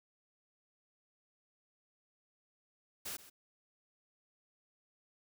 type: noise with echo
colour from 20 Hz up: white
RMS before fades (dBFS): -42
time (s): 3.05-3.17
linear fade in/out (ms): 10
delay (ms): 130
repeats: 1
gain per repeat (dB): -15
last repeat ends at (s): 3.3
effects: none